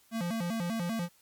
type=tone with vibrato; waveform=square; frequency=198.2 Hz; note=G3; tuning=19 cents sharp; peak=-31 dBFS; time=0.11-1.09 s; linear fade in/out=50 ms; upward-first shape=square; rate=5.1 Hz; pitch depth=230 cents each way; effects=white hiss -64 dBFS RMS until 1.21 s + MP3 96 kbps